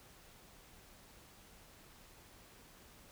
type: silence
effects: pink hiss -60 dBFS RMS until 3.11 s